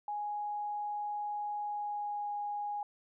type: tone with pitch glide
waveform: sine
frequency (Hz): 830.6 to 824.9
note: G#5 to G#5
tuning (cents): 0 to -12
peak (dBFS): -34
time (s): 0.08-2.83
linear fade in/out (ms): 2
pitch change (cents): -12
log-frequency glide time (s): 1.6-2.33
effects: none